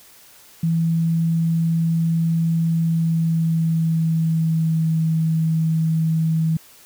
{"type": "tone with pitch glide", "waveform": "sine", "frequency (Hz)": [164.81, 160.95], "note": ["E3", "E3"], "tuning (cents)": [0, -41], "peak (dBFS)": -16, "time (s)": [0.63, 6.57], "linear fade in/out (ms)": 5, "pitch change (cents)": -41, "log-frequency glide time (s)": [2.66, 4.89], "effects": ["white hiss -48 dBFS RMS until 6.85 s"]}